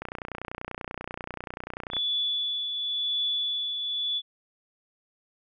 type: click train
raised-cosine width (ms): 0.5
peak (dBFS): -19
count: 60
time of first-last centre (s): 0.02-1.967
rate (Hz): 30.3
type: tone with tremolo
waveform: sine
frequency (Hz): 3443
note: A7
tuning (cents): -38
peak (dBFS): -24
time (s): 1.91-4.22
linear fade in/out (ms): 50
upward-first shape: triangle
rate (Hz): 0.94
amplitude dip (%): 45
effects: none